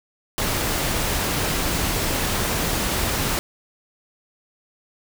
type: noise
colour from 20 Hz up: pink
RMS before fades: -23 dBFS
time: 0.38-3.39 s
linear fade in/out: 0 ms
effects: none